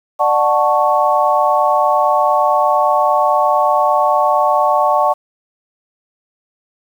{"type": "chord", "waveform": "sine", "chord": "D major seventh", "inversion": "none", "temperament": "equal with one note detuned", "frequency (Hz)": [595.2, 740, 880, 1108.7], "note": ["D5", "F#5", "A5", "C#6"], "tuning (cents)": [23, 0, 0, 0], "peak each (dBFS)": -16, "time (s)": [0.19, 5.14], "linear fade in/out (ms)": 20, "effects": ["7-bit"]}